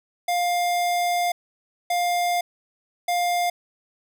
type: tone bursts at uneven times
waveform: square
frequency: 704 Hz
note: F5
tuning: 14 cents sharp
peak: -21 dBFS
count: 3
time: 0.28-1.32 / 1.9-2.41 / 3.08-3.5 s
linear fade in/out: 5 ms
effects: none